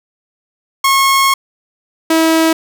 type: tone pair in turn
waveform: sawtooth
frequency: 1088 / 323.5 Hz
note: C#6 / E4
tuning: -33 / -32 cents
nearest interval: octave + major sixth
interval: 2099 cents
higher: first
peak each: -5 dBFS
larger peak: neither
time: 0.84-1.34 / 2.1-2.53 s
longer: first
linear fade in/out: 5 ms
effects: none